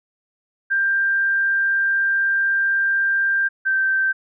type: tone pair in turn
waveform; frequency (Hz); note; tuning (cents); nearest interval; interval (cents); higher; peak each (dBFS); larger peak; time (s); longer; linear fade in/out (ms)
sine; 1586 / 1557.9; G6 / G6; +20 / -11; unison; 31; first; -16; neither; 0.7-3.49 / 3.65-4.13; first; 20
effects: none